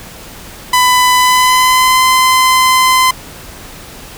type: tone with pitch glide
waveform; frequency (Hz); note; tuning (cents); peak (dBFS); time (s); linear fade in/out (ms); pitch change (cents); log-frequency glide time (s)
sawtooth; 1000 to 1029.3; B5 to C6; +21 to -29; -3; 0.73-3.11; 5; +50; 1.16-2.02
effects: pink hiss -32 dBFS RMS until 4.17 s